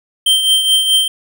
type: tone with tremolo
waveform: square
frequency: 3136 Hz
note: G7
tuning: in tune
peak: -8 dBFS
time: 0.26-1.08 s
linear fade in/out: 5 ms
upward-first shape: triangle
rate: 4.7 Hz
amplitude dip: 60%
effects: none